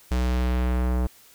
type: tone with low-pass filter sweep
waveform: square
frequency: 62.1 Hz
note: B1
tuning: 10 cents sharp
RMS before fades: -23 dBFS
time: 0.11-1.07 s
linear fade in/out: 5 ms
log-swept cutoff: 9000 to 1000 Hz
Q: 0.76
effects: white hiss -53 dBFS RMS until 1.34 s